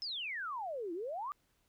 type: exponential two-way sweep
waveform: sine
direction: down then up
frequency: 5310 to 323.2 to 1226 Hz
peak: -37 dBFS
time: 0.02-1.32 s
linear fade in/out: 0 ms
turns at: 0.93 s
effects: pink hiss -75 dBFS RMS until 1.68 s